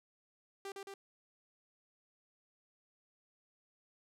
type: tone with echo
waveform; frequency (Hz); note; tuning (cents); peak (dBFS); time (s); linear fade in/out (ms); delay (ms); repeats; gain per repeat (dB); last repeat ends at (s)
sawtooth; 393.6; G4; +7; -38; 0.65-0.72; 2; 110; 2; -2; 0.94
effects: low-pass 12000 Hz 12 dB/octave